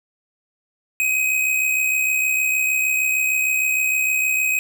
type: tone with amplitude modulation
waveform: square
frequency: 2524 Hz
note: D#7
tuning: 24 cents sharp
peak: -16 dBFS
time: 1-4.59 s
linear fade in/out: 0 ms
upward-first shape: sine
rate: 66.5 Hz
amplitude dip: 45%
effects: none